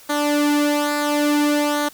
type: tone with flanger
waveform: sawtooth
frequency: 293.7 Hz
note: D4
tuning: in tune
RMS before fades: -19 dBFS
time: 0.09-1.89 s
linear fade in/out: 10 ms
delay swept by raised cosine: 0.38 to 3.08 ms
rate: 0.58 Hz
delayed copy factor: -0.65
effects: white hiss -46 dBFS RMS until 1.93 s